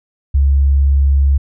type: tone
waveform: sine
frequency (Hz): 69.3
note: C#2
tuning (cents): 0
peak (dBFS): -8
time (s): 0.34-1.38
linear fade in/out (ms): 10
effects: none